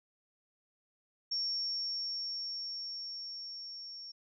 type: tone with level ramp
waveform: sine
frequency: 5490 Hz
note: F8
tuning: 31 cents flat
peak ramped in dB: -31 to -44 dBFS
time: 1.31-4.12 s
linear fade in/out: 10 ms
effects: none